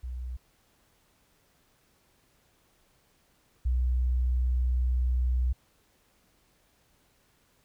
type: tone pair in turn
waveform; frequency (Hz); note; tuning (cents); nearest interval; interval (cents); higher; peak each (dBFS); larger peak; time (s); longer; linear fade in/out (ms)
sine; 62.2 / 62.2; B1 / B1; +13 / +13; unison; 0; neither; -33 / -23; second; 0.03-0.37 / 3.65-5.53; second; 10
effects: pink hiss -67 dBFS RMS until 7.64 s